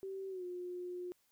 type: tone with pitch glide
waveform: sine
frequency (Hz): 385.7 to 357.8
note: G4 to F4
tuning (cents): -28 to +42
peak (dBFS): -40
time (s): 0.03-1.12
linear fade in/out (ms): 0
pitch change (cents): -130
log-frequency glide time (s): 0.29-0.44
effects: white hiss -75 dBFS RMS until 1.31 s